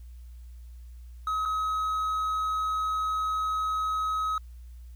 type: tone with dropouts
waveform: triangle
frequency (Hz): 1274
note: D#6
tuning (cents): +41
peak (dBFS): -24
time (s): 1.27-4.38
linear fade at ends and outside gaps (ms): 2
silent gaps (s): 1.453-1.457
effects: added 60 Hz sine -42 dBFS peak until 4.95 s + white hiss -67 dBFS RMS until 4.95 s